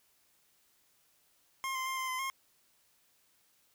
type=tone with pitch steps; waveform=25% pulse; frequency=1067 / 1042 / 1055 / 1043 / 1028 / 1071 Hz; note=C6 / C6 / C6 / C6 / C6 / C6; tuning=+34 / -7 / +14 / -6 / -31 / +40 cents; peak=-30 dBFS; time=1.64-2.3 s; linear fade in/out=0 ms; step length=110 ms; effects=white hiss -70 dBFS RMS until 3.74 s